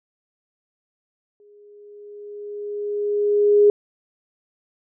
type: tone with exponential growth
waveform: sine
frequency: 412.8 Hz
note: G#4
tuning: 10 cents flat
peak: -9 dBFS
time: 1.4-3.7 s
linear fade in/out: 1 ms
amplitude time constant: 500 ms
effects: none